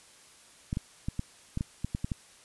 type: clicks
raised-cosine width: 5 ms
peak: -18 dBFS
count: 10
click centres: 0.729 / 0.771 / 1.085 / 1.194 / 1.574 / 1.609 / 1.846 / 1.949 / 2.045 / 2.118 s
effects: white hiss -56 dBFS RMS until 2.44 s + resampled to 24000 Hz